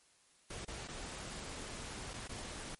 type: noise with dropouts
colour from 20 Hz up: pink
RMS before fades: -45 dBFS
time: 0.5-2.75 s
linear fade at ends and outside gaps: 5 ms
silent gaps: 0.65-0.679 / 0.875-0.884 / 2.134-2.138 / 2.276-2.291 s
effects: white hiss -68 dBFS RMS until 2.79 s + MP3 48 kbps